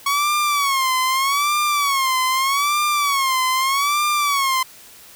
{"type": "tone with vibrato", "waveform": "sawtooth", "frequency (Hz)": 1108.7, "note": "C#6", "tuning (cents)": 0, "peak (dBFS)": -13, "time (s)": [0.06, 4.63], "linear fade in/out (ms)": 5, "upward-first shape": "sine", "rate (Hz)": 0.81, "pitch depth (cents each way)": 130, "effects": ["white hiss -44 dBFS RMS until 5.15 s"]}